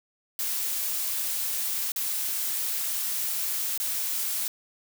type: noise with dropouts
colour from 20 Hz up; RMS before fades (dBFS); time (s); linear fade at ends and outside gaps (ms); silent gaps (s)
blue; -29; 0.39-4.48; 1; 1.919-1.961 / 3.777-3.8
effects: none